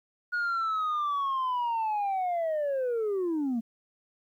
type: linear sweep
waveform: sine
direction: down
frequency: 1451 to 220 Hz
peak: -24 dBFS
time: 0.32-3.61 s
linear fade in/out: 20 ms
effects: tanh soft clip ceiling -25 dBFS + 11-bit